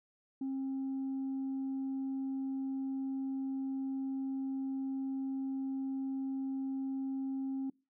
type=tone; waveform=sine; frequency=268.1 Hz; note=C4; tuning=42 cents sharp; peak=-32 dBFS; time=0.41-7.7 s; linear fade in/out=5 ms; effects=noise-tail reverb RT60 0.3 s tail -25 dB re dry + tanh soft clip ceiling -32 dBFS